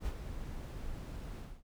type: noise with ADSR envelope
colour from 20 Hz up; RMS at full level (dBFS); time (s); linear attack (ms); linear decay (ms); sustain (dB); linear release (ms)
brown; -35; 0-1.63; 68; 58; -7; 240
effects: none